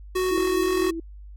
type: tone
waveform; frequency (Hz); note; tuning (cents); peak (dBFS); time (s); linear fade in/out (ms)
square; 370; F#4; 0; -22; 0.15-0.91; 10
type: tone with tremolo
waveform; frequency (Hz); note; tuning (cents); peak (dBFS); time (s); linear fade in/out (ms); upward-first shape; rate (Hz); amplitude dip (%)
sine; 329.6; E4; 0; -23; 0.31-1; 5; triangle; 4.3; 55
effects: added 50 Hz sine -39 dBFS peak until 1.36 s + AAC 64 kbps